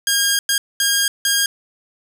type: tone bursts at uneven times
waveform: 10% pulse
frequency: 1621 Hz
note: G#6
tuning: 42 cents flat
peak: -6 dBFS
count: 4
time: 0.07-0.39 / 0.49-0.58 / 0.8-1.08 / 1.25-1.46 s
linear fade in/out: 2 ms
effects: none